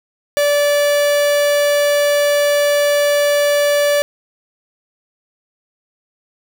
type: tone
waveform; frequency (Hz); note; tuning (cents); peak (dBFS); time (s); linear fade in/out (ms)
45% pulse; 580; D5; -22; -12; 0.37-4.02; 0
effects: none